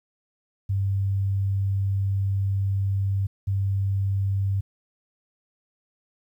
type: tone bursts at uneven times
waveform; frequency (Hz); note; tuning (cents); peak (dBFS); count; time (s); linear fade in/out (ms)
sine; 98; G2; 0; -21; 2; 0.69-3.27 / 3.47-4.61; 10
effects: 10-bit